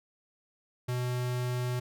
square tone, 124.2 Hz, B2, 10 cents sharp, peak -30 dBFS, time 0.88-1.8 s, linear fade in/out 10 ms, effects none

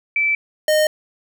sine / square tone pair in turn, 2321 / 614.8 Hz, D7 / D#5, -21 / -21 cents, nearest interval octave + major seventh, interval 2300 cents, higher first, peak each -15 / -14 dBFS, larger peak second, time 0.16-0.35 / 0.68-0.87 s, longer neither, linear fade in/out 2 ms, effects none

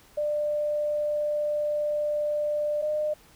sine tone pair in turn, 595 / 605.4 Hz, D5 / D#5, +22 / -48 cents, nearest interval unison, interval 30 cents, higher second, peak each -24 dBFS, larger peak neither, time 0.17-2.82 / 2.82-3.14 s, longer first, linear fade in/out 10 ms, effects pink hiss -56 dBFS RMS until 3.35 s

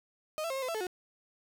35% pulse tone with pitch steps, 619 / 667 / 533 / 538 / 511 / 666 / 434.7 / 364.2 Hz, D#5 / E5 / C5 / C5 / C5 / E5 / A4 / F#4, -9 / +20 / +32 / +48 / -41 / +18 / -21 / -27 cents, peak -31 dBFS, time 0.38-0.868 s, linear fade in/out 0 ms, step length 61 ms, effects none

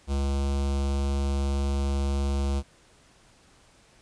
square tone with notch filter, 69.3 Hz, C#2, in tune, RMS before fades -26 dBFS, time 0.07-2.63 s, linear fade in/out 50 ms, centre 1800 Hz, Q 1.3, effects pink hiss -58 dBFS RMS until 4.01 s + resampled to 22050 Hz

